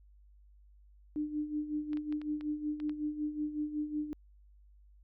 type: tone with tremolo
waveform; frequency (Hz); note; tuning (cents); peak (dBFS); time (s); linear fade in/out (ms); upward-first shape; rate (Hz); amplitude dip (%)
sine; 300.3; D4; +39; -30; 1.16-4.13; 0; sine; 5.4; 70
type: clicks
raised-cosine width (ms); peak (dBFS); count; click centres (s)
0.3; -34; 7; 1.932 / 1.972 / 2.125 / 2.216 / 2.41 / 2.801 / 2.895
effects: added 50 Hz sine -57 dBFS peak until 5.03 s